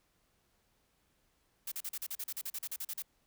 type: noise bursts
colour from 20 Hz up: blue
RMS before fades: -39 dBFS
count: 16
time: 1.67-3.023 s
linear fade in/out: 5 ms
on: 48 ms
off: 39 ms
effects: pink hiss -74 dBFS RMS until 3.26 s